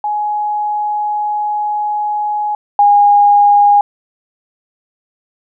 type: tone pair in turn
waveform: sine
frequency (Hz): 838 / 818.9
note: G#5 / G#5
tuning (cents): +15 / -25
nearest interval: unison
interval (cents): 40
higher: first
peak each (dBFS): -14 / -5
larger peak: second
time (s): 0.04-2.55 / 2.79-3.81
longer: first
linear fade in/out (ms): 2
effects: none